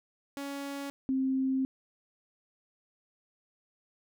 sawtooth / sine tone pair in turn, 280 / 264.3 Hz, C#4 / C4, +18 / +18 cents, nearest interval minor second, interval 100 cents, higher first, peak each -32 / -26 dBFS, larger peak second, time 0.37-0.9 / 1.09-1.65 s, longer second, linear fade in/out 0 ms, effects none

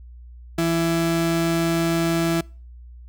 35% pulse tone pair together, 166.4 / 332.8 Hz, E3 / E4, +17 / +17 cents, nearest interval octave, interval 1200 cents, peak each -21 / -21 dBFS, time 0.58-2.41 s, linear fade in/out 5 ms, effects noise-tail reverb RT60 0.4 s tail -26 dB re dry + added 60 Hz sine -39 dBFS peak until 3.08 s

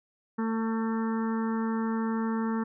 harmonic tone, 224.2 Hz, A3, 33 cents sharp, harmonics 1 / 2 / 4 / 5 / 6 / 7 / 8, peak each -27 / -36 / -38 / -41 / -42 / -47 / -46 dBFS, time 0.38-2.64 s, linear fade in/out 10 ms, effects none

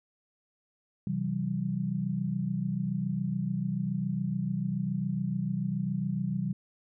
sine chord, C major, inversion none, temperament equal with one note detuned, 130.81 / 164.81 / 191.85 Hz, C3 / E3 / G3, 0 / 0 / -37 cents, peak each -34 / -33 / -31 dBFS, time 1.07-6.53 s, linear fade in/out 2 ms, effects none

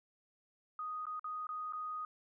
sine tone with dropouts, 1244.5 Hz, D#6, in tune, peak -38 dBFS, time 0.79-2.05 s, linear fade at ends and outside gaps 2 ms, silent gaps 1.055-1.067 / 1.195-1.243 / 1.469-1.49 / 1.725-1.733 s, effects none

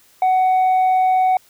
triangle tone with tanh clipping, 746 Hz, F#5, 14 cents sharp, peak -13 dBFS, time 0.22-1.37 s, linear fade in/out 2 ms, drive 7 dB, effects white hiss -53 dBFS RMS until 1.49 s

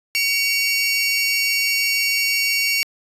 25% pulse tone pair together, 2253 / 2753 Hz, C#7 / F7, +28 / -25 cents, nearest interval minor third, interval 347 cents, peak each -15 / -18 dBFS, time 0.15-2.83 s, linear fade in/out 0 ms, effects resampled to 32000 Hz

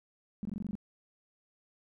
sine tone bursts, 205.8 Hz, G#3, 16 cents flat, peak -33 dBFS, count 8, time 0.43-0.753 s, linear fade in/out 0 ms, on 22 ms, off 21 ms, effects none

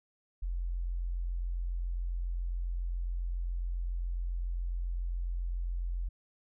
sine tone, 43.65 Hz, F1, in tune, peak -31 dBFS, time 0.42-6.09 s, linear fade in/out 10 ms, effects none

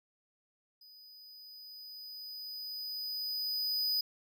square tone with level ramp, 4978 Hz, D#8, in tune, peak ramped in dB -55 to -29 dBFS, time 0.81-4.01 s, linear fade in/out 5 ms, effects none

